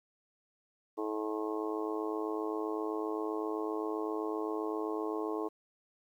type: harmonic tone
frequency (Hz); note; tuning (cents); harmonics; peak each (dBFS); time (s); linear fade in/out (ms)
107.7; A2; -37; 3 / 4 / 5 / 6 / 7 / 8 / 9 / 10; -37 / -36 / -48 / -45 / -48 / -45 / -49 / -43; 0.97-5.49; 20
effects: 11-bit